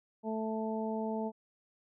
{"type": "harmonic tone", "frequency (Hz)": 220, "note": "A3", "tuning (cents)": 0, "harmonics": [1, 2, 3, 4], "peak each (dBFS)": [-35, -38, -40, -41], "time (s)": [0.23, 1.32], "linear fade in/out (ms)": 50, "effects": []}